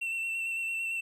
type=tone with vibrato; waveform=triangle; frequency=2698 Hz; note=E7; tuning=40 cents sharp; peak=-29 dBFS; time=0.01-1.01 s; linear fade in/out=10 ms; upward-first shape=square; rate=8.9 Hz; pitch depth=17 cents each way; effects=none